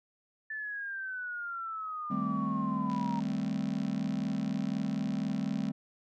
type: exponential sweep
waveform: sine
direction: down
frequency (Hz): 1760 to 932.3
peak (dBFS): -35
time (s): 0.5-3.2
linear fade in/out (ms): 5
type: chord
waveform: triangle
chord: A half-diminished seventh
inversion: second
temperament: equal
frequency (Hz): 155.56 / 196 / 220 / 261.6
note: Eb3 / G3 / A3 / C4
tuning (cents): 0 / 0 / 0 / 0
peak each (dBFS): -37 / -32 / -33 / -34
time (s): 2.1-5.72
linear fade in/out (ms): 10
type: click train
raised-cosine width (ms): 0.2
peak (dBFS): -30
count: 174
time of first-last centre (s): 2.9-5.686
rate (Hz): 62.1
effects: none

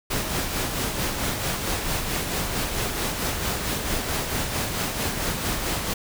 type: noise with tremolo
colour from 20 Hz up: pink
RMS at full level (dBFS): -25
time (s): 0.1-5.94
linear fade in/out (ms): 10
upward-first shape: sine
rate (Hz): 4.5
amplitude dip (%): 40
effects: none

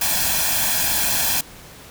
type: noise with comb filter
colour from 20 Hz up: white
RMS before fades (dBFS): -20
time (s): 0.01-1.41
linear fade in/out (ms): 5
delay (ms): 1.2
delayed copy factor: +0.7
effects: pink hiss -42 dBFS RMS until 1.9 s

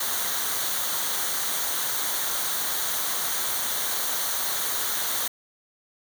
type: noise with comb filter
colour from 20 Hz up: white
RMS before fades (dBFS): -27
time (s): 0-5.28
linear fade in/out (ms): 5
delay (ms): 0.39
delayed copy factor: -0.6
effects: none

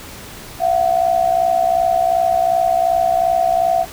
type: tone pair together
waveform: sine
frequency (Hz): 677.3 / 740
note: E5 / F#5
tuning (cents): +47 / 0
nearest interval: major second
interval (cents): 153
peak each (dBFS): -15 / -16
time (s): 0.59-3.86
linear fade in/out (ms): 50
effects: pink hiss -35 dBFS RMS until 3.92 s

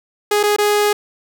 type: tone with dropouts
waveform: sawtooth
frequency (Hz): 415.3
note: G#4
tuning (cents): 0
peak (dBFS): -9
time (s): 0.31-0.93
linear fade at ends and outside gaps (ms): 5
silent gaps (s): 0.431-0.435 / 0.564-0.584
effects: none

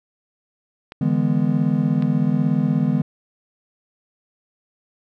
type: clicks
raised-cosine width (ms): 0.3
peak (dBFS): -19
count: 2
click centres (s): 0.921 / 2.024
type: chord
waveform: triangle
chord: E dominant seventh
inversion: third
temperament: just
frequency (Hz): 148.33 / 164.81 / 206 / 247.2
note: D3 / E3 / G#3 / B3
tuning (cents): +18 / 0 / -14 / +2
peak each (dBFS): -20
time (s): 1.01-3.02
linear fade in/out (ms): 5
effects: none

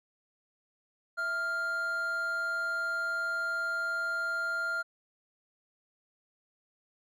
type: tone pair together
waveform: triangle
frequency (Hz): 659.3 / 1399.3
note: E5 / F6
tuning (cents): 0 / +3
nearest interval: octave + minor second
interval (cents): 1303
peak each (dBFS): -40 / -28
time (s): 1.17-4.83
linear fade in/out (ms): 20
effects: none

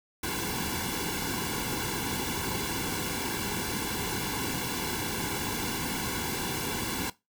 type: noise with comb filter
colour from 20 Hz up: pink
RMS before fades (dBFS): -32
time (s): 0.23-7.1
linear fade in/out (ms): 5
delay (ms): 1.6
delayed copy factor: -0.85
effects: noise-tail reverb RT60 0.2 s tail -18 dB re dry

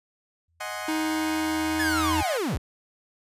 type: tone with exponential growth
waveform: sine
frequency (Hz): 83.4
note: E2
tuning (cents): +21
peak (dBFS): -27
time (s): 0.48-2.23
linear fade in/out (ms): 5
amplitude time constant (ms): 380
type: chord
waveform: 20% pulse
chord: Ab dominant seventh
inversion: second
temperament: equal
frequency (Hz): 622.3 / 740 / 830.6 / 1046.5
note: Eb5 / Gb5 / Ab5 / C6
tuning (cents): 0 / 0 / 0 / 0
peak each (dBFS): -31 / -31 / -34 / -33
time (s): 0.6-2.38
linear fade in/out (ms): 10
type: tone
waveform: square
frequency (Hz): 314.5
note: D#4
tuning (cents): +19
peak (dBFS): -26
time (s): 0.88-2.21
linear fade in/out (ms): 5
type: linear sweep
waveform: 45% pulse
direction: down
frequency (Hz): 1760 to 30.87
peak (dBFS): -25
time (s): 1.79-2.58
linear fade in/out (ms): 10
effects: resampled to 32000 Hz

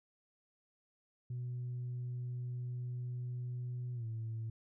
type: tone with pitch glide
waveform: sine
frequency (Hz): 123.47 to 112.57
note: B2 to A2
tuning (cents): 0 to +40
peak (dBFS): -36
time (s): 1.3-4.5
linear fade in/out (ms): 5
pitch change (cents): -160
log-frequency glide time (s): 3.94-4.06
effects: tanh soft clip ceiling -35 dBFS

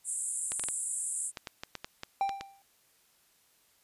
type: band-pass noise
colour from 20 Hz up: white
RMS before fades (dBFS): -35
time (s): 0.04-1.32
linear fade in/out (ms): 50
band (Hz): 7500 to 10000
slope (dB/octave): 96
type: clicks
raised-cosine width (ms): 0.2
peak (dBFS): -20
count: 12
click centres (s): 0.519 / 0.596 / 0.638 / 0.686 / 1.372 / 1.472 / 1.635 / 1.753 / 1.845 / 2.034 / 2.293 / 2.41
type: tone with exponential decay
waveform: triangle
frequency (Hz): 788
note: G5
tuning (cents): +9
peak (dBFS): -22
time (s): 2.21-2.62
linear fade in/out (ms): 1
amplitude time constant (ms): 89
effects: white hiss -67 dBFS RMS until 3.83 s + resampled to 32000 Hz

